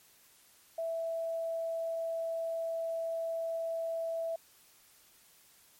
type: tone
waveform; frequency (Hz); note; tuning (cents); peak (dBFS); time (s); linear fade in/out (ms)
sine; 659.3; E5; 0; -32; 0.78-4.36; 5
effects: white hiss -62 dBFS RMS until 5.79 s + MP3 64 kbps